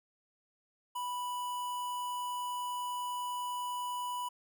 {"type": "tone with notch filter", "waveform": "square", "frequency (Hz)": 985, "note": "B5", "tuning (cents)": -5, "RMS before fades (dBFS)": -37, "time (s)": [0.95, 4.29], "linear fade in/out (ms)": 10, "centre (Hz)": 4600, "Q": 1.5, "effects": []}